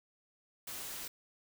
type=noise; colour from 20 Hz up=white; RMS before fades=-43 dBFS; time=0.67-1.08 s; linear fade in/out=5 ms; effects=none